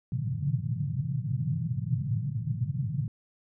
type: band-pass noise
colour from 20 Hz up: pink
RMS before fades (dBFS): -30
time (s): 0.12-3.08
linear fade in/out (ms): 2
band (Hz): 110 to 160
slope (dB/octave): 48
effects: none